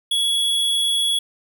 square tone, 3363 Hz, G#7, 21 cents sharp, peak -18 dBFS, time 0.11-1.19 s, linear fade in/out 5 ms, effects none

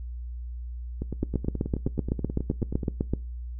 two click trains, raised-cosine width 3 ms, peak -18 / -12 dBFS, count 18 / 16, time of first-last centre 1.02-2.832 / 1.23-3.136 s, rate 9.38 / 7.87 Hz, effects noise-tail reverb RT60 0.3 s tail -22 dB re dry + added 60 Hz sine -33 dBFS peak until 3.59 s

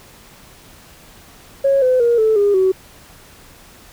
sine tone with pitch steps, 549 / 509.3 / 472.4 / 438.3 / 406.6 / 377.2 Hz, C#5 / C5 / A#4 / A4 / G#4 / F#4, -17 / -47 / +23 / -7 / -37 / +33 cents, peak -10 dBFS, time 1.64-2.72 s, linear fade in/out 10 ms, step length 180 ms, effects tanh soft clip ceiling -6 dBFS + pink hiss -44 dBFS RMS until 3.92 s

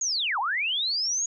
sine linear two-way sweep, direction down then up, 6800 to 763 to 6800 Hz, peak -24 dBFS, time 0.01-1.26 s, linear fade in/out 5 ms, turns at 0.39 s, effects none

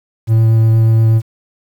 triangle tone with vibrato, 112.2 Hz, A2, 34 cents sharp, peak -5 dBFS, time 0.27-1.22 s, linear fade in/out 50 ms, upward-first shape triangle, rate 8.4 Hz, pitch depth 9 cents each way, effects 7-bit

